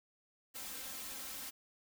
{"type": "noise with comb filter", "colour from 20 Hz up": "white", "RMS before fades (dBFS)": -45, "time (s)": [0.54, 1.51], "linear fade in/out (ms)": 20, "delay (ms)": 3.8, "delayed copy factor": 0.9, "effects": []}